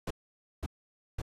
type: noise bursts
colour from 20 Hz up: brown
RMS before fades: -34 dBFS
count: 3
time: 0.07-1.218 s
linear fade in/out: 5 ms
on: 36 ms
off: 520 ms
effects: resampled to 32000 Hz